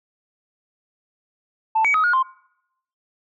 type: tone with pitch steps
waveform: sine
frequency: 884 / 2266 / 1265 / 1437 / 1048 Hz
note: A5 / C#7 / D#6 / F6 / C6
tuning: +8 / +37 / +28 / +49 / +2 cents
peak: -14 dBFS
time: 1.75-2.23 s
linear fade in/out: 10 ms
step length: 96 ms
effects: noise-tail reverb RT60 0.8 s tail -24 dB re dry + tanh soft clip ceiling -11 dBFS